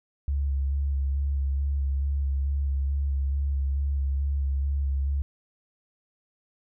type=tone with vibrato; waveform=sine; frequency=69.3 Hz; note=C#2; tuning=in tune; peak=-23 dBFS; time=0.28-5.22 s; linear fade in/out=0 ms; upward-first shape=square; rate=2.3 Hz; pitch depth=20 cents each way; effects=none